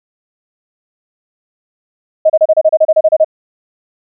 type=tone bursts; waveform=sine; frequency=629 Hz; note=D#5; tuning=19 cents sharp; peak=-4 dBFS; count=13; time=2.25-3.246 s; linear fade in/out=10 ms; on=48 ms; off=31 ms; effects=none